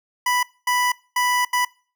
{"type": "tone bursts at uneven times", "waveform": "25% pulse", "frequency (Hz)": 987.8, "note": "B5", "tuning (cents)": 0, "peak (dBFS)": -14, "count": 4, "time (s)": [[0.26, 0.43], [0.67, 0.92], [1.16, 1.45], [1.53, 1.65]], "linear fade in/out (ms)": 5, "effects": ["noise-tail reverb RT60 0.4 s tail -23 dB re dry"]}